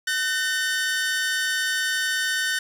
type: tone pair together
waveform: sawtooth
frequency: 1513.1 / 1818 Hz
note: F#6 / A#6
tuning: +38 / -44 cents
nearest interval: minor third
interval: 318 cents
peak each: -21 / -22 dBFS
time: 0.07-2.59 s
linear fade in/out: 5 ms
effects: low-pass 12000 Hz 12 dB/octave + 8-bit